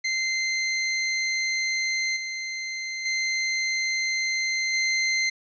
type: tone with level steps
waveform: sawtooth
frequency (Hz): 2078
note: C7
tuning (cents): -12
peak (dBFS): -20 / -26 / -20 / -18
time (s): 0.04-5.3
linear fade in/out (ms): 10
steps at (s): 2.16 / 3.05 / 4.73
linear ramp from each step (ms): 10
effects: resampled to 16000 Hz